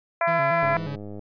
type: harmonic tone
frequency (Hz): 337.2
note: E4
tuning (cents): +39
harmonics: 2 / 3 / 4 / 5 / 6 / 7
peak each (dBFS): -22 / -26 / -28 / -30 / -32 / -33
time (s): 0.21-0.77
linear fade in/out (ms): 2
type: tone with vibrato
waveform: 40% pulse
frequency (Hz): 152.4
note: D#3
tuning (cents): -36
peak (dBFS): -29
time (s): 0.27-0.96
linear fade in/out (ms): 10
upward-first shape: square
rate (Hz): 4.2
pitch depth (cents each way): 130
type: click train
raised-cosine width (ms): 2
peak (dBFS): -25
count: 59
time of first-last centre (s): 0.63-1.193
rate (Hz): 103
effects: resampled to 11025 Hz